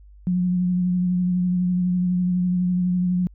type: tone with vibrato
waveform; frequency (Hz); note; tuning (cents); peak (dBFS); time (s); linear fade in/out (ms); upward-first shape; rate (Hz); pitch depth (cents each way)
sine; 180; F#3; -47; -18; 0.27-3.27; 0; sine; 12; 23
effects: added 50 Hz sine -44 dBFS peak until 3.34 s